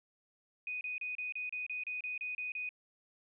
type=tone bursts; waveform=sine; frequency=2489 Hz; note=D#7; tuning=in tune; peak=-36 dBFS; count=12; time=0.67-2.691 s; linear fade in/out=2 ms; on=140 ms; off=31 ms; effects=none